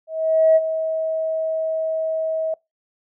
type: tone with ADSR envelope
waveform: sine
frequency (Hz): 640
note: D#5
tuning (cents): +49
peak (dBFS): -9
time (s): 0.07-2.54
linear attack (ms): 490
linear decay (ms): 36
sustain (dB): -11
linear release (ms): 3
effects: noise-tail reverb RT60 0.2 s tail -23 dB re dry + tanh soft clip ceiling -5 dBFS